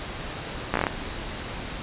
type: slowing click train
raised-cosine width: 0.5 ms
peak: -7 dBFS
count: 7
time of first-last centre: 0.74-0.868 s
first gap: 15 ms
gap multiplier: 1.14
effects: pink hiss -34 dBFS RMS until 1.82 s + resampled to 8000 Hz

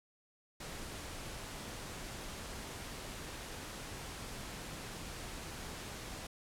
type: noise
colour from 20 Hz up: pink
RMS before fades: -45 dBFS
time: 0.6-6.27 s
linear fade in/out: 5 ms
effects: low-pass 11000 Hz 12 dB/octave

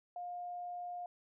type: tone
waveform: sine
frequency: 709 Hz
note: F5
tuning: 26 cents sharp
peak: -40 dBFS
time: 0.16-1.06 s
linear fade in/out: 2 ms
effects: none

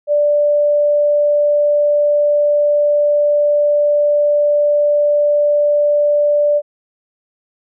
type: tone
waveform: sine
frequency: 587.3 Hz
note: D5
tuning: in tune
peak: -10 dBFS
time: 0.07-6.62 s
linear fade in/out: 50 ms
effects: none

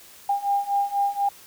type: beating tone pair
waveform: sine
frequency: 801 / 805.1 Hz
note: G5 / G5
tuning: +37 / +46 cents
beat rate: 4.1 Hz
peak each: -25 / -23 dBFS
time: 0.29-1.29 s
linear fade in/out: 5 ms
effects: white hiss -48 dBFS RMS until 1.46 s

